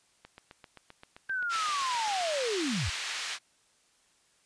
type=click train; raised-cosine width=0.3 ms; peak=-31 dBFS; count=16; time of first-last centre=0.25-2.211 s; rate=7.65 Hz
type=linear sweep; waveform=sine; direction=down; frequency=1588 to 60.7 Hz; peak=-29 dBFS; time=1.29-2.9 s; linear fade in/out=10 ms
type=band-pass noise; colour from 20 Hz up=pink; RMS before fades=-36 dBFS; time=1.49-3.39 s; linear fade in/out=50 ms; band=1800 to 5800 Hz; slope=12 dB/octave
effects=white hiss -67 dBFS RMS until 4.45 s + resampled to 22050 Hz